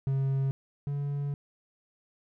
triangle tone pair in turn, 135.4 / 142.56 Hz, C#3 / C#3, -40 / +49 cents, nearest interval minor second, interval 89 cents, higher second, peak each -23 / -27 dBFS, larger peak first, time 0.07-0.51 / 0.87-1.34 s, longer second, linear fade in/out 0 ms, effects none

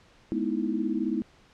sine chord, E major seventh, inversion first, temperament equal with one note detuned, 212.1 / 246.9 / 311.1 / 329.6 Hz, G#3 / B3 / D#4 / E4, +37 / 0 / 0 / 0 cents, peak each -31 dBFS, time 0.32-1.22 s, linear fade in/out 0 ms, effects pink hiss -58 dBFS RMS until 1.53 s + low-pass 5000 Hz 12 dB/octave

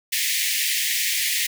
pink high-pass noise, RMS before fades -23 dBFS, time 0.12-1.47 s, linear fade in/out 10 ms, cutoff 1800 Hz, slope 96 dB/octave, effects none

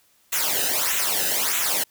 white noise with flanger, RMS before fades -23 dBFS, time 0.32-1.84 s, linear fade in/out 10 ms, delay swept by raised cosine 0.2 to 0.91 ms, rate 1.6 Hz, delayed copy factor -0.75, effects white hiss -61 dBFS RMS until 1.9 s

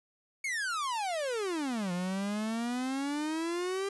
45% pulse exponential two-way sweep, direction down then up, 2244 to 174.61 to 399.7 Hz, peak -31 dBFS, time 0.44-3.89 s, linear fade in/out 5 ms, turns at 1.92 s, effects resampled to 24000 Hz + 10-bit

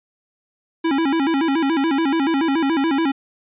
square tone with vibrato, 300 Hz, D4, 37 cents sharp, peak -17 dBFS, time 0.84-3.12 s, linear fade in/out 10 ms, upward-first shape square, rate 7 Hz, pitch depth 160 cents each way, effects resampled to 8000 Hz

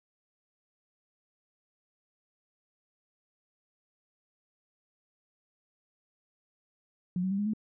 sine tone with pitch steps, 179.7 / 188.09 / 196.87 / 206.1 / 215.7 Hz, F3 / F#3 / G3 / G#3 / A3, +50 / +29 / +8 / -13 / -34 cents, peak -27 dBFS, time 7.16-7.535 s, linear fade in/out 2 ms, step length 75 ms, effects none

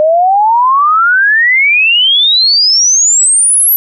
sine exponential sweep, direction up, 603 to 12000 Hz, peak -5 dBFS, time 0-3.76 s, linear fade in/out 0 ms, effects none

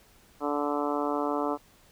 harmonic tone, 145.8 Hz, D3, 12 cents flat, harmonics 2 / 3 / 4 / 5 / 6 / 7 / 8 / 9, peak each -31 / -33 / -34 / -35 / -36 / -36 / -37 / -38 dBFS, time 0.4-1.58 s, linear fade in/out 50 ms, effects pink hiss -59 dBFS RMS until 1.91 s

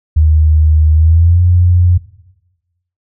sine tone with pitch glide, 77.6 to 88.63 Hz, D#2 to F2, -4 to +26 cents, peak -5 dBFS, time 0.16-1.98 s, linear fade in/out 10 ms, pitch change +230 cents, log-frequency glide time 0.93-1.43 s, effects noise-tail reverb RT60 1.0 s tail -17 dB re dry

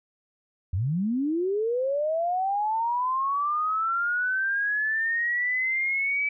sine linear sweep, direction up, 80.3 to 2305 Hz, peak -23 dBFS, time 0.73-6.29 s, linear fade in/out 5 ms, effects none

